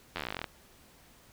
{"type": "slowing click train", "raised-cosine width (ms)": 0.3, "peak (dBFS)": -18, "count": 17, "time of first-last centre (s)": [0.16, 0.442], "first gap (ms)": 11, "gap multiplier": 1.06, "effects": ["pink hiss -59 dBFS RMS until 1.32 s"]}